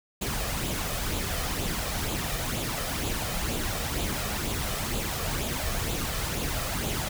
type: noise with flanger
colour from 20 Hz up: pink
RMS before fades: -30 dBFS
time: 0.21-7.09 s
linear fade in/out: 10 ms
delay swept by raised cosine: 0.27 to 1.67 ms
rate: 2.1 Hz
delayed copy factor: +0.5
effects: none